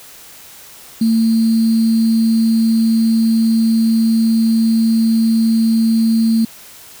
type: tone with sample-and-hold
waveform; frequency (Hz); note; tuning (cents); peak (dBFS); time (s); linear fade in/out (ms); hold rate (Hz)
sine; 225; A3; +39; -10; 1.01-6.45; 5; 4410
effects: white hiss -39 dBFS RMS until 7 s